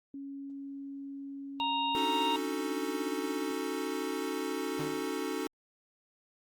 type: tone with pitch glide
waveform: sine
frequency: 277.2 to 293.7 Hz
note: C#4 to D4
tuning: 0 to 0 cents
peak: -39 dBFS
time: 0.14-3.51 s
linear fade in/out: 2 ms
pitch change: +100 cents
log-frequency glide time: 1.99-2.06 s
type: harmonic tone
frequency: 932.3 Hz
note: A#5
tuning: in tune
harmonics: 1 / 3 / 4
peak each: -30 / -36 / -37 dBFS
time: 1.6-2.36 s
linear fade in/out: 0 ms
type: chord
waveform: square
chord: D# half-diminished seventh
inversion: third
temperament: equal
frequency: 277.2 / 311.1 / 370 / 440 Hz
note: C#4 / D#4 / F#4 / A4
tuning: 0 / 0 / 0 / 0 cents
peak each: -39 dBFS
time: 1.95-5.47 s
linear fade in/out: 0 ms
type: tone with exponential decay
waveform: sawtooth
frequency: 149.8 Hz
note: D3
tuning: 35 cents sharp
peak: -31 dBFS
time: 4.79-5.14 s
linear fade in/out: 5 ms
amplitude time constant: 76 ms
effects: Opus 48 kbps